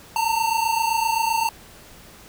square tone pair together, 891 / 918.7 Hz, A5 / A#5, +22 / -25 cents, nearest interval minor second, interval 53 cents, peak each -23 dBFS, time 0.16-1.49 s, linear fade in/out 2 ms, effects pink hiss -46 dBFS RMS until 2.28 s

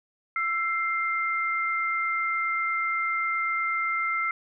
sine tone pair together, 1336.1 / 2097 Hz, E6 / C7, +23 / +3 cents, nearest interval minor sixth, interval 780 cents, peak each -27 dBFS, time 0.36-4.31 s, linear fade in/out 2 ms, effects none

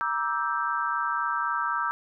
sine chord, E half-diminished seventh, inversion second, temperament equal with one note detuned, 947.5 / 1174.7 / 1318.5 / 1568 Hz, Bb5 / D6 / E6 / G6, +28 / 0 / 0 / 0 cents, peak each -31 / -31 / -29 / -31 dBFS, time 0.01-1.91 s, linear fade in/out 0 ms, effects none

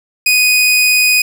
sawtooth tone, 2489 Hz, D#7, in tune, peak -5 dBFS, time 0.26-1.22 s, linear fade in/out 5 ms, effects none

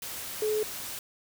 sine tone in noise, 428.2 Hz, A4, 47 cents flat, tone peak -25 dBFS, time 0.42-0.63 s, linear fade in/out 2 ms, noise white, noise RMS -38 dBFS, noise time 0.02-0.99 s, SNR +10 dB, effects none

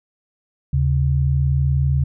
sine tone pair together, 76.1 / 136.07 Hz, D#2 / C#3, -38 / -32 cents, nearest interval minor seventh, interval 1006 cents, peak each -18 / -17 dBFS, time 0.73-2.04 s, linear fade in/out 5 ms, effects none

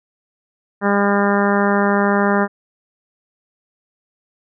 harmonic tone, 201.5 Hz, G3, 48 cents sharp, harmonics 1 / 2 / 3 / 4 / 5 / 6 / 7 / 8 / 9, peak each -17 / -20 / -22 / -23 / -24 / -25 / -25 / -26 / -27 dBFS, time 0.81-2.48 s, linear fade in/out 50 ms, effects none

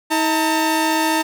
sawtooth tone pair together, 319.3 / 903 Hz, D#4 / A5, +45 / +45 cents, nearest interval octave + tritone, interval 1800 cents, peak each -15 dBFS, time 0.1-1.23 s, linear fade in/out 20 ms, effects none

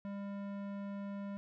square tone with low-pass filter, 200 Hz, G3, 35 cents sharp, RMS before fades -42 dBFS, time 0.05-1.37 s, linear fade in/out 0 ms, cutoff 1600 Hz, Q 0.57, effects none

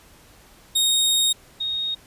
sawtooth / sine tone pair in turn, 3729 / 3729 Hz, A#7 / A#7, 0 / 0 cents, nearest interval unison, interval 0 cents, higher neither, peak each -14 / -23 dBFS, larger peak first, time 0.75-1.33 / 1.6-1.95 s, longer first, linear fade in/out 10 ms, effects pink hiss -51 dBFS RMS until 2.06 s + resampled to 32000 Hz

